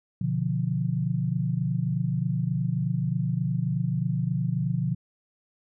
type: chord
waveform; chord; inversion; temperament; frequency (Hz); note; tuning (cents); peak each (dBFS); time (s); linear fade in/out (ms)
sine; B diminished; none; equal; 123.47 / 146.83 / 174.61; B2 / D3 / F3; 0 / 0 / 0; -28; 0.21-4.95; 5
effects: none